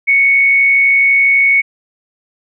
sine tone with frequency modulation, 2217 Hz, C#7, in tune, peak -7 dBFS, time 0.07-1.62 s, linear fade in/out 20 ms, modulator 124 Hz, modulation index 0.24, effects none

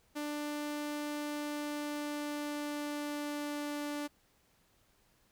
sawtooth tone with pitch glide, 295.5 to 292.8 Hz, D4 to D4, +11 to -5 cents, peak -32 dBFS, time 0.15-4.08 s, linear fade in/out 20 ms, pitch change -16 cents, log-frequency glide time 1.11-3.82 s, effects pink hiss -70 dBFS RMS until 5.31 s

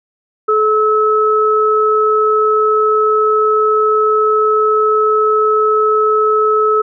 sine tone pair together, 430 / 1296 Hz, A4 / E6, -40 / -30 cents, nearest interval octave + perfect fifth, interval 1910 cents, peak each -12 dBFS, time 0.48-6.82 s, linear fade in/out 10 ms, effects none

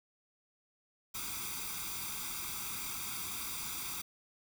white noise with comb filter, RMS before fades -40 dBFS, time 1.14-4.02 s, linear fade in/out 10 ms, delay 0.84 ms, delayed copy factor +0.9, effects none

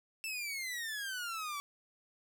sawtooth exponential sweep, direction down, 2678 to 1134 Hz, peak -34 dBFS, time 0.24-1.6 s, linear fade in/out 0 ms, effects none

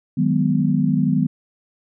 sine chord, G# minor seventh, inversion second, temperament just, 155.74 / 186.89 / 207.7 / 249.2 Hz, D#3 / F#3 / G#3 / B3, +2 / +18 / 0 / +16 cents, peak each -20 / -21 / -23 / -20 dBFS, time 0.17-1.27 s, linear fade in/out 10 ms, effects none

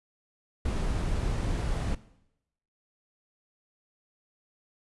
brown noise, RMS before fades -29 dBFS, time 0.65-1.95 s, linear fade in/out 5 ms, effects noise-tail reverb RT60 0.8 s tail -17 dB re dry + resampled to 24000 Hz

